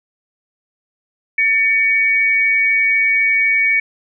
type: tone pair together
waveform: sine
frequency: 1789 / 2254 Hz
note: A6 / C#7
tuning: +28 / +28 cents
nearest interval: major third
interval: 400 cents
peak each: -21 / -12 dBFS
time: 1.38-3.8 s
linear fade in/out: 5 ms
effects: none